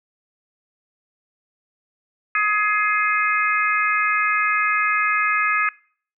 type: harmonic tone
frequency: 420 Hz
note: G#4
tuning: 19 cents sharp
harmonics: 3 / 4 / 5 / 6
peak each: -21 / -22 / -23 / -24 dBFS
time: 2.35-5.69 s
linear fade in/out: 2 ms
effects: noise-tail reverb RT60 0.5 s tail -23 dB re dry